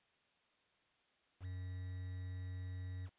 triangle tone with quantisation, 91.8 Hz, F#2, 13 cents flat, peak -40 dBFS, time 1.4-3.1 s, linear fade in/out 50 ms, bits 10, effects white hiss -75 dBFS RMS until 3.18 s + resampled to 8000 Hz

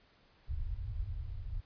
pink low-pass noise, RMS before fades -38 dBFS, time 0.47-1.61 s, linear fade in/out 20 ms, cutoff 110 Hz, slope 48 dB/octave, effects pink hiss -66 dBFS RMS until 1.65 s + resampled to 11025 Hz

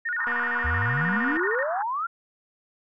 sine tone with vibrato, 1631 Hz, G#6, 32 cents flat, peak -25 dBFS, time 0.05-1.64 s, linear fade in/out 10 ms, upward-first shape square, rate 13 Hz, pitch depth 200 cents each way
pink band-pass noise, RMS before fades -33 dBFS, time 0.18-1.83 s, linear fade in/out 10 ms, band 900 to 1700 Hz, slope 96 dB/octave
click train, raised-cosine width 0.5 ms, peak -21 dBFS, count 265, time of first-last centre 0.27-1.37 s, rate 240 Hz
sine exponential sweep, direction up, 70.1 to 1420 Hz, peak -25 dBFS, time 0.64-2.07 s, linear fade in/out 10 ms
effects none

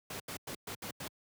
pink noise bursts at uneven times, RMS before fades -41 dBFS, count 6, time 0.1-0.2 / 0.28-0.37 / 0.47-0.55 / 0.67-0.75 / 0.82-0.91 / 1-1.08 s, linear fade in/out 5 ms, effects high-pass 100 Hz 12 dB/octave

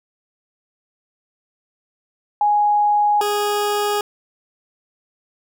sine / 20% pulse tone pair in turn, 830.6 / 413.9 Hz, G#5 / G#4, 0 / -6 cents, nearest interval octave, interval 1206 cents, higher first, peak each -13 dBFS, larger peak neither, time 2.41-3.21 / 3.21-4.01 s, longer neither, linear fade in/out 2 ms, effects none

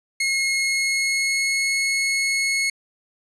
sawtooth tone with pitch glide, 2163 to 2181 Hz, C#7 to C#7, -43 to -29 cents, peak -16 dBFS, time 0.2-2.7 s, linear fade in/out 5 ms, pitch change +14 cents, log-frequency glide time 0.53-1.77 s, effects resampled to 24000 Hz

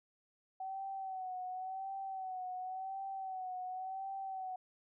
sine tone with vibrato, 756 Hz, F#5, 37 cents sharp, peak -39 dBFS, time 0.6-4.56 s, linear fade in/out 5 ms, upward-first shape sine, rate 0.92 Hz, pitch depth 50 cents each way, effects none

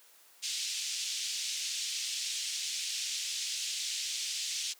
white band-pass noise, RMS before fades -36 dBFS, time 0.42-4.74 s, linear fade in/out 20 ms, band 2700 to 7100 Hz, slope 24 dB/octave, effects white hiss -60 dBFS RMS until 4.79 s + high-pass 400 Hz 12 dB/octave

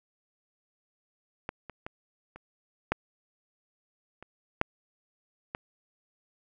clicks, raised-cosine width 0.5 ms, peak -18 / -26 / -22 / -30 / -10 / -30 / -8 / -18 dBFS, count 8, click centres 1.491 / 1.697 / 1.865 / 2.36 / 2.92 / 4.226 / 4.614 / 5.549 s, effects none

